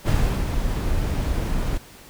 brown noise with ADSR envelope, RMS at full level -17 dBFS, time 0.04-1.78 s, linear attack 44 ms, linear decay 350 ms, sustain -6 dB, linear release 10 ms, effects pink hiss -46 dBFS RMS until 2.09 s

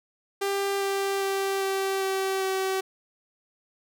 sawtooth tone with pitch steps, 396.3 / 393.3 / 390.4 / 387.5 / 384.6 / 381.7 Hz, G4 / G4 / G4 / G4 / G4 / G4, +19 / +6 / -7 / -20 / -33 / -46 cents, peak -21 dBFS, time 0.41-2.81 s, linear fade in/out 10 ms, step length 400 ms, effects none

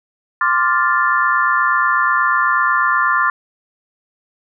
sine chord, D minor seventh, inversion third, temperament equal, 1046.5 / 1174.7 / 1396.9 / 1760 Hz, C6 / D6 / F6 / A6, 0 / 0 / 0 / 0 cents, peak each -18 dBFS, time 0.41-3.3 s, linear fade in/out 2 ms, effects none

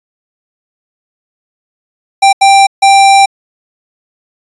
square tone bursts at uneven times, 787 Hz, G5, 7 cents sharp, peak -3 dBFS, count 3, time 2.22-2.33 / 2.41-2.67 / 2.82-3.26 s, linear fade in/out 10 ms, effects resampled to 24000 Hz

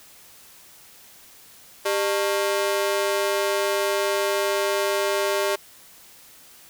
sawtooth ring-modulated tone, 499.8 Hz, B4, 21 cents sharp, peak -14 dBFS, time 1.85-5.56 s, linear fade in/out 10 ms, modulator 104 Hz, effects white hiss -49 dBFS RMS until 6.69 s

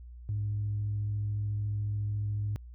sine tone with vibrato, 103.83 Hz, G#2, in tune, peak -28 dBFS, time 0.29-2.56 s, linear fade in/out 0 ms, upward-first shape triangle, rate 14 Hz, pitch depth 10 cents each way, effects tanh soft clip ceiling -25 dBFS + added 60 Hz sine -44 dBFS peak until 2.74 s

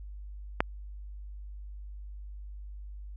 click, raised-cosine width 0.5 ms, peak -8 dBFS, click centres 0.605 s, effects added 50 Hz sine -40 dBFS peak until 3.16 s

